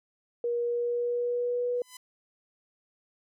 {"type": "tone with pitch glide", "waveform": "sine", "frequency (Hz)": [476.1, 488.9], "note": ["A#4", "B4"], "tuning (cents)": [37, -18], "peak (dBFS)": -26, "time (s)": [0.44, 1.82], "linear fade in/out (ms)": 2, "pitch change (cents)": 45, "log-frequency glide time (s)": [0.62, 1.69]}
{"type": "tone with exponential growth", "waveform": "5% pulse", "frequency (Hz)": 1008, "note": "B5", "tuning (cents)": 35, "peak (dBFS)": -29, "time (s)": [1.74, 1.97], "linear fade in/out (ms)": 5, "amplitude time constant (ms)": 50}
{"effects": []}